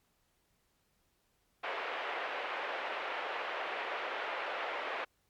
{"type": "band-pass noise", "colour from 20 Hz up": "pink", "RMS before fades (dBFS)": -38, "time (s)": [1.63, 5.05], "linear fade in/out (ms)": 10, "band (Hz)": [490, 2800], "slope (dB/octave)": 24, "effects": ["pink hiss -75 dBFS RMS until 5.29 s", "MP3 96 kbps"]}